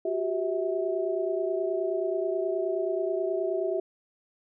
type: tone cluster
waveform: sine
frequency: 362.9 / 392.3 / 649 Hz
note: F#4 / G4 / E5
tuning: -34 / +1 / -27 cents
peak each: -30 dBFS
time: 0.05-3.8 s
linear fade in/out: 5 ms
effects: none